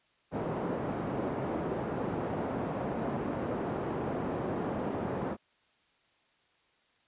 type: band-pass noise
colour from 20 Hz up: pink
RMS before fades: -34 dBFS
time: 0.31-5.37 s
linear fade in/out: 50 ms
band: 160 to 790 Hz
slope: 12 dB/octave
effects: white hiss -69 dBFS RMS until 7.07 s + resampled to 8000 Hz